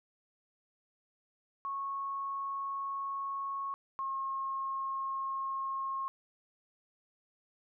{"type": "tone pair in turn", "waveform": "sine", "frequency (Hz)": [1100, 1078.6], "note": ["C#6", "C#6"], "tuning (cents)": [-14, -48], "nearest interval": "unison", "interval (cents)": 34, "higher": "first", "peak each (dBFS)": [-34, -33], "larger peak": "second", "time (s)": [[1.65, 3.74], [3.99, 6.08]], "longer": "neither", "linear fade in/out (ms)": 0, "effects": []}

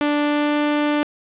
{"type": "tone with pitch glide", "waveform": "sawtooth", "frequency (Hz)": [293.7, 295.6], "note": ["D4", "D4"], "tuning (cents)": [0, 11], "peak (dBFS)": -13, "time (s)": [0.01, 1.03], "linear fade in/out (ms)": 0, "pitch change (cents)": 11, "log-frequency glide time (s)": [0.2, 0.58], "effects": ["resampled to 8000 Hz", "7-bit"]}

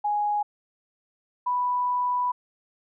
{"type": "tone pair in turn", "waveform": "sine", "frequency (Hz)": [830.6, 987.8], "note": ["G#5", "B5"], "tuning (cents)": [0, 0], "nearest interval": "minor third", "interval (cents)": 300, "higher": "second", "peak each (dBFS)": -22, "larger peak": "neither", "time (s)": [[0.04, 0.43], [1.46, 2.32]], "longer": "second", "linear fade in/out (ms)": 10, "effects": []}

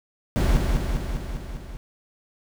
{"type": "noise with echo", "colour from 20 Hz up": "brown", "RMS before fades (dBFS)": -19, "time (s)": [0.36, 0.57], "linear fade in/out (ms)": 0, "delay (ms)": 200, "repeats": 6, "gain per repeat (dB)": -3, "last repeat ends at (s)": 1.77, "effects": []}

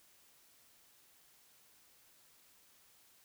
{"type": "silence", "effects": ["white hiss -66 dBFS RMS until 3.24 s"]}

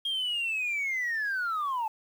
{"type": "linear sweep", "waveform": "sine", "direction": "down", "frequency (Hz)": [3247, 853], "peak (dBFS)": -26, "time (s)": [0.05, 1.88], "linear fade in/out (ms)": 5, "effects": ["tanh soft clip ceiling -25 dBFS", "9-bit"]}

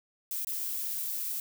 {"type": "noise with dropouts", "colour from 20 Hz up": "violet", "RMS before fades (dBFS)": -34, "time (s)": [0.31, 1.4], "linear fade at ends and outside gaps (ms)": 2, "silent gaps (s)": [0.448, 0.47], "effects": []}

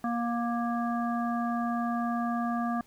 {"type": "harmonic tone", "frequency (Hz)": 236, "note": "A#3", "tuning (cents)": 22, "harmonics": [1, 3, 5, 7], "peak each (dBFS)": [-29, -33, -35, -42], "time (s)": [0.04, 2.81], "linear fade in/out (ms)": 2, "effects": ["pink hiss -61 dBFS RMS until 2.86 s"]}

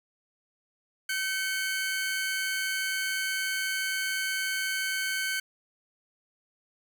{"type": "tone pair together", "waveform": "sawtooth", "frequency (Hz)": [1534, 2217], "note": ["G6", "C#7"], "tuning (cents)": [-38, 0], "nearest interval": "tritone", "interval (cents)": 638, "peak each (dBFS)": [-26, -30], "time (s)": [1.09, 5.4], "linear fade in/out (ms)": 5, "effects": []}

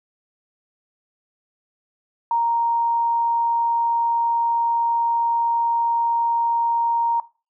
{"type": "tone", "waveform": "sine", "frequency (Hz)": 932.3, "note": "A#5", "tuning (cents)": 0, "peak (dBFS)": -17, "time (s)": [2.31, 7.2], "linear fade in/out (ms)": 2, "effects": ["noise-tail reverb RT60 0.3 s tail -18 dB re dry"]}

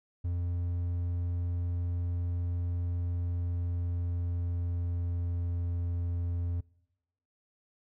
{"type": "tone with pitch glide", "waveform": "triangle", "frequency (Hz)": [87.31, 86.61], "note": ["F2", "F2"], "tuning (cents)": [0, -14], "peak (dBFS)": -27, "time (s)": [0.24, 6.61], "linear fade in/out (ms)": 10, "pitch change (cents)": -14, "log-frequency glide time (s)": [2.98, 5.8], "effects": ["noise-tail reverb RT60 0.9 s tail -24 dB re dry"]}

